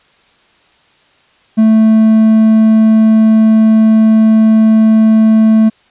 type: tone with hard clipping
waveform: triangle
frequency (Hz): 220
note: A3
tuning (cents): 0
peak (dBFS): -5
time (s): 1.57-5.7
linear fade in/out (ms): 20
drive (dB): 6
effects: white hiss -50 dBFS RMS until 5.9 s + resampled to 8000 Hz